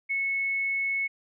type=tone; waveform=sine; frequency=2199 Hz; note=C#7; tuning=14 cents flat; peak=-25 dBFS; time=0.09-1.08 s; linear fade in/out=20 ms; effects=none